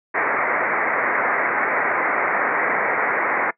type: low-pass noise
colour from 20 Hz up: white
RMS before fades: -20 dBFS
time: 0.14-3.51 s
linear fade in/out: 10 ms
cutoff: 2200 Hz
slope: 96 dB/octave
effects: noise-tail reverb RT60 0.1 s tail -20 dB re dry + high-pass 400 Hz 12 dB/octave